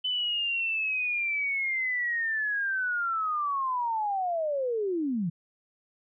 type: linear sweep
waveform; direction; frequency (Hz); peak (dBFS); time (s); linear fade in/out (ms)
sine; down; 3027 to 155.9; -26; 0.04-5.3; 10
effects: none

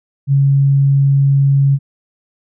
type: tone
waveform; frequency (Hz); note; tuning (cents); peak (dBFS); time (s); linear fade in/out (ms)
sine; 138.59; C#3; 0; -8; 0.27-1.79; 50
effects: none

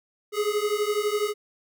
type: beating tone pair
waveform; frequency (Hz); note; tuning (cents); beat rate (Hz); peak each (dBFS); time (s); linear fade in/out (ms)
square; 412.2 / 424.2; G#4 / G#4; -13 / +37; 12; -27; 0.32-1.34; 50
effects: none

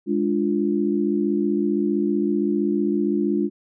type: chord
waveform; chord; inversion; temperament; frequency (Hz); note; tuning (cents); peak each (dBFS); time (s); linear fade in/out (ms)
sine; D diminished; second; equal; 207.7 / 293.7 / 349.2; Ab3 / D4 / F4; 0 / 0 / 0; -23; 0.06-3.5; 50
effects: none

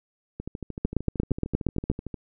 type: two click trains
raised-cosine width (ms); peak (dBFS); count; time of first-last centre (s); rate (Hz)
3; -10 / -20; 10 / 24; 0.85-1.9 / 0.4-2.142; 8.57 / 13.2
effects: none

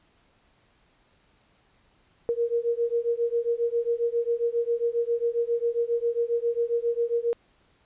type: beating tone pair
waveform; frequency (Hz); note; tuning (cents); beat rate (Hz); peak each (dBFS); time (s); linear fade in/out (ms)
sine; 466.2 / 473.6; A#4 / A#4; 0 / +27; 7.4; -26; 2.29-7.33; 0
effects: pink hiss -64 dBFS RMS until 7.85 s + resampled to 8000 Hz

